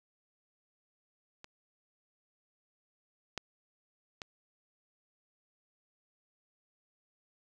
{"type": "clicks", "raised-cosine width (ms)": 0.2, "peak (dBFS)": [-30, -18, -23], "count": 3, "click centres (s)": [1.444, 3.377, 4.218], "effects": []}